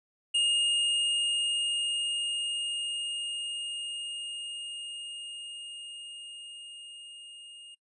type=tone with level ramp; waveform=square; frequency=2841 Hz; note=F7; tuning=29 cents sharp; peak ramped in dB=-24 to -47 dBFS; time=0.34-7.75 s; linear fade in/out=10 ms; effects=noise-tail reverb RT60 0.1 s tail -19 dB re dry + resampled to 24000 Hz